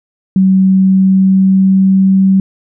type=tone with pitch glide; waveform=sine; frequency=189.8 to 191.89 Hz; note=F#3 to G3; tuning=+44 to -37 cents; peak=-5 dBFS; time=0.36-2.4 s; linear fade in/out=2 ms; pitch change=+19 cents; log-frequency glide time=0.57-2.25 s; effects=none